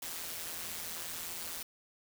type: noise with amplitude modulation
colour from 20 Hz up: white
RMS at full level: -38 dBFS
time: 0.02-1.63 s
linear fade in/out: 5 ms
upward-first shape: sine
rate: 167 Hz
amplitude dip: 70%
effects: none

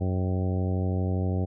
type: harmonic tone with a mistuned harmonic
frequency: 92.5 Hz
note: F#2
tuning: in tune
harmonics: 1 / 2 / 3 / 4 / 5 / 6 / 7 / 8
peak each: -25 / -31 / -35 / -37 / -39 / -41 / -42 / -43 dBFS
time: 0-1.46 s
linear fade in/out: 20 ms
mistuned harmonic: 8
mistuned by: +76 cents
effects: none

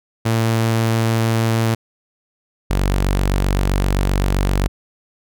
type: tone pair in turn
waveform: sawtooth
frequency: 113.3 / 47.69 Hz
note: A#2 / G1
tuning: -49 / -47 cents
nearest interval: octave + minor third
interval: 1498 cents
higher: first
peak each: -11 dBFS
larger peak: neither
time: 0.25-1.75 / 2.7-4.68 s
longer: second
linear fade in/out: 10 ms
effects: none

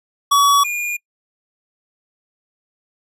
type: tone pair in turn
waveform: square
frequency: 1133 / 2426 Hz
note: C#6 / D#7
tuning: +37 / -44 cents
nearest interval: octave + minor second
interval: 1319 cents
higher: second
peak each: -11 / -21 dBFS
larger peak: first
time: 0.31-0.64 / 0.64-0.97 s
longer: neither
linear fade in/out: 10 ms
effects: noise-tail reverb RT60 0.1 s tail -24 dB re dry + resampled to 32000 Hz

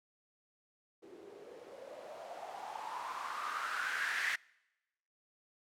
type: noise with low-pass filter sweep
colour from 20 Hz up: violet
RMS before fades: -41 dBFS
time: 1.02-4.36 s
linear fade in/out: 10 ms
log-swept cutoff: 350 to 1900 Hz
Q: 6
effects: noise-tail reverb RT60 1.0 s tail -26 dB re dry

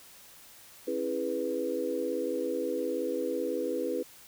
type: chord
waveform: sine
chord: C# minor seventh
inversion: none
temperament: equal with one note detuned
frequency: 271.9 / 329.6 / 415.3 / 493.9 Hz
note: C#4 / E4 / G#4 / B4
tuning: -33 / 0 / 0 / 0 cents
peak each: -37 / -35 / -35 / -32 dBFS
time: 0.87-4.03 s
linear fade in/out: 10 ms
effects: white hiss -53 dBFS RMS until 4.27 s

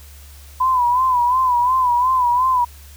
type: tone with vibrato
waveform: sine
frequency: 1000 Hz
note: B5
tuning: 21 cents sharp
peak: -13 dBFS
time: 0.6-2.65 s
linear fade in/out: 10 ms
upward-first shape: sine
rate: 2.8 Hz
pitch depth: 75 cents each way
effects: added 71 Hz sine -39 dBFS peak until 2.96 s + white hiss -46 dBFS RMS until 2.96 s

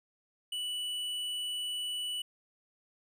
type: tone with hard clipping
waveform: sine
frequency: 2960 Hz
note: F#7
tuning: in tune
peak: -35 dBFS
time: 0.52-2.22 s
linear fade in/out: 5 ms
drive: 8 dB
effects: none

